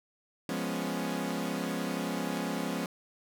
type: chord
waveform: sawtooth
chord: C# dominant seventh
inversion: first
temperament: equal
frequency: 174.61 / 207.7 / 246.9 / 277.2 Hz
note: E#3 / G#3 / B3 / C#4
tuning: 0 / 0 / 0 / 0 cents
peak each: -33 dBFS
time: 0.49-2.86 s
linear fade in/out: 2 ms
effects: none